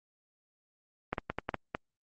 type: clicks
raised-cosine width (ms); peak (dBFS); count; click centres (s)
0.5; -16; 7; 1.13 / 1.182 / 1.3 / 1.386 / 1.491 / 1.543 / 1.749
effects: Opus 24 kbps

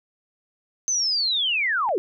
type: linear sweep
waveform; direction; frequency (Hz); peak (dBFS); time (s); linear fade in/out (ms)
sine; down; 6272 to 320.2; -20; 0.88-1.98; 0
type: click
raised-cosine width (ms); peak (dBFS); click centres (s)
0.5; -26; 1.89
effects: none

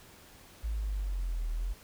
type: linear two-way sweep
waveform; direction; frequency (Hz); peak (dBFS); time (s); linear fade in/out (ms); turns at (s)
sine; down then up; 55.7 to 39 to 46.06; -30; 0.63-1.74; 20; 1.51
effects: pink hiss -55 dBFS RMS until 1.83 s

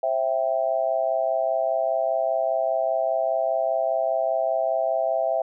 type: tone with amplitude modulation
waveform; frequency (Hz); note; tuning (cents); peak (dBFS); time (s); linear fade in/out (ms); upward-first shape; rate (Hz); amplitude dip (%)
sine; 659.3; E5; 0; -16; 0.03-5.42; 5; sine; 125; 100
effects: none

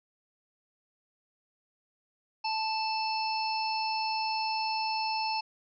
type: harmonic tone with a mistuned harmonic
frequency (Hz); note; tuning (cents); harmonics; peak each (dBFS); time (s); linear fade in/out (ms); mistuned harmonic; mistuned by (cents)
880; A5; 0; 1 / 3 / 5 / 6; -30 / -37 / -38 / -37; 2.44-5.41; 10; 5; -20
effects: none

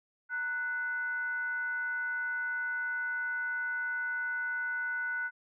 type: tone with frequency modulation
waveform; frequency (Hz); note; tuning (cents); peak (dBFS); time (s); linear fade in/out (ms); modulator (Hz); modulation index
sine; 1480; F#6; 0; -31; 0.29-5.31; 50; 557; 0.3
effects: none

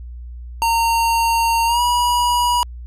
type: tone with pitch glide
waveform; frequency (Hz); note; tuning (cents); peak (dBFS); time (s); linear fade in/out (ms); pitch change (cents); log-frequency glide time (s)
square; 920 to 969.1; A#5 to B5; -23 to -33; -15; 0.62-2.63; 0; +90; 1.66-1.81
effects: added 60 Hz sine -30 dBFS peak until 2.86 s + resampled to 32000 Hz

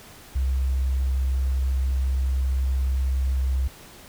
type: tone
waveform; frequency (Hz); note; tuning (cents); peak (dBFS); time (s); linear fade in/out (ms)
sine; 65.7; C2; +8; -20; 0.35-3.68; 10
effects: pink hiss -46 dBFS RMS until 4.08 s

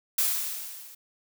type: noise with level ramp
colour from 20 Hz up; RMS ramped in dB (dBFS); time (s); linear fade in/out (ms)
blue; -23 to -48; 0.18-0.95; 5
effects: none

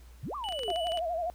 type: exponential two-way sweep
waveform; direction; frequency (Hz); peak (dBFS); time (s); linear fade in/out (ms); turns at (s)
sine; up then down; 98 to 1226 to 361.1; -34; 0.23-0.72; 5; 0.35
type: tone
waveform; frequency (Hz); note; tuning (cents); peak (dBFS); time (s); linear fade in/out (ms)
triangle; 2960; F#7; 0; -34; 0.44-0.99; 0
type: clicks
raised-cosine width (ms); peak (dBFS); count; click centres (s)
0.2; -24; 9; 0.488 / 0.524 / 0.592 / 0.634 / 0.703 / 0.76 / 0.87 / 0.92 / 0.974
type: tone with vibrato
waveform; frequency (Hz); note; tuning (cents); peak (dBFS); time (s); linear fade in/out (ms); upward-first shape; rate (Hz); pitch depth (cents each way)
sine; 677; E5; +46; -29; 0.68-1.3; 0; sine; 12; 98
effects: added 60 Hz sine -49 dBFS peak until 1.34 s + pink hiss -61 dBFS RMS until 1.34 s

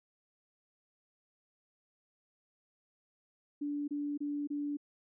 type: tone bursts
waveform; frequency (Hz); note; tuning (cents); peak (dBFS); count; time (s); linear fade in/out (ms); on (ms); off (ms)
sine; 290.4; D4; -19; -33; 4; 3.61-4.771; 10; 270; 27
effects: none

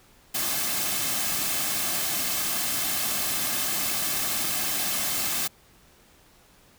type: noise with comb filter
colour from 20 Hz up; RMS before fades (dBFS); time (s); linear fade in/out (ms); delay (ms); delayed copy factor
white; -27; 0.34-5.48; 10; 2.1; -0.5
effects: pink hiss -57 dBFS RMS until 6.78 s

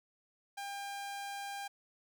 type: tone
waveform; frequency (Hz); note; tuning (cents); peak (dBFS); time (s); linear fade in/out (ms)
sawtooth; 800; G5; +35; -36; 0.57-1.68; 10
effects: none

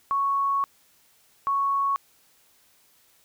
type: tone pair in turn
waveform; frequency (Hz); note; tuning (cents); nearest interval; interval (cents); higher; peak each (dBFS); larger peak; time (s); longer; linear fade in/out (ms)
sine; 1108.7 / 1108.7; C#6 / C#6; 0 / 0; unison; 0; neither; -21; neither; 0.11-0.64 / 1.47-1.96; first; 0
effects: white hiss -61 dBFS RMS until 3.24 s

